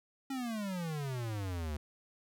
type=exponential sweep; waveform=square; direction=down; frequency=275.5 to 72 Hz; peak=-36 dBFS; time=0.3-1.77 s; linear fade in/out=5 ms; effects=none